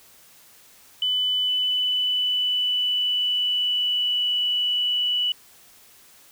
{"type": "tone with pitch glide", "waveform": "sine", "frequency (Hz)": [3000, 2957], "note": ["F#7", "F#7"], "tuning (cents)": [23, -2], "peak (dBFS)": -20, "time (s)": [1.02, 5.32], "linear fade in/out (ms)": 2, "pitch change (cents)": -25, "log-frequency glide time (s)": [1.39, 4.28], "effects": ["white hiss -52 dBFS RMS until 6.31 s"]}